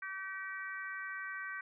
harmonic tone, 384 Hz, G4, 36 cents flat, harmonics 3 / 4 / 5 / 6, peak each -47 / -42 / -44 / -51 dBFS, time 0.02-1.61 s, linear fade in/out 5 ms, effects none

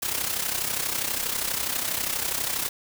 white noise with amplitude modulation, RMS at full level -25 dBFS, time 0.02-2.69 s, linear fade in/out 10 ms, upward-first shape sine, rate 32.3 Hz, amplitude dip 65%, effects none

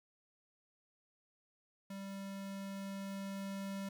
square tone with level ramp, 196 Hz, G3, in tune, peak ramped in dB -44 to -40 dBFS, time 1.9-3.89 s, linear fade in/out 5 ms, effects 12-bit

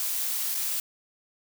blue noise with dropouts, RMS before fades -29 dBFS, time 0-0.8 s, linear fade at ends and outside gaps 1 ms, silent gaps 0.546-0.55 s, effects none

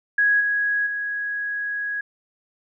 sine tone with level steps, 1661.2 Hz, G#6, in tune, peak -15 / -19 / -24 dBFS, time 0.18-2.01 s, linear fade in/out 5 ms, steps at 0.4 / 0.86 s, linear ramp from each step 10 ms, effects none

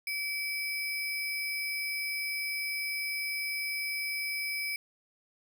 sine tone with sample-and-hold, 2300 Hz, D7, 37 cents flat, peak -31 dBFS, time 0.07-4.76 s, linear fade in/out 2 ms, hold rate 7350 Hz, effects none

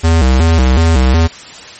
square tone with vibrato, 72.7 Hz, D2, 17 cents flat, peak -7 dBFS, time 0.03-1.28 s, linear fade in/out 20 ms, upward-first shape square, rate 2.7 Hz, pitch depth 210 cents each way, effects white hiss -32 dBFS RMS until 1.79 s + MP3 32 kbps

